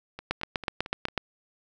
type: two click trains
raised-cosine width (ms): 0.3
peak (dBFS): -10 / -22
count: 8 / 5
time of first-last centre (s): 0.31-1.177 / 0.19-1.085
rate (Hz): 8.07 / 4.47
effects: none